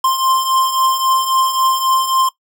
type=beating tone pair; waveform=square; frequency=1046.5 / 1050.2 Hz; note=C6 / C6; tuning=0 / +6 cents; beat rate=3.7 Hz; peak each=-21 / -15 dBFS; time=0.04-2.29 s; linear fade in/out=5 ms; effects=noise-tail reverb RT60 0.1 s tail -18 dB re dry